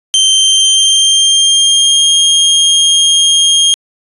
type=tone with pitch glide; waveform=sawtooth; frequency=3129 to 3232 Hz; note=G7 to G#7; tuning=-4 to -48 cents; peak=-3 dBFS; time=0.14-3.74 s; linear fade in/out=0 ms; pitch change=+56 cents; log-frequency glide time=0.33-2.12 s; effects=resampled to 24000 Hz